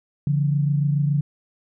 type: tone pair together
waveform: sine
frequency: 143.37 / 170.5 Hz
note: D3 / F3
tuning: -41 / -41 cents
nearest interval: minor third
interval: 300 cents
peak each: -18 / -26 dBFS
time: 0.27-1.21 s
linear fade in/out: 2 ms
effects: none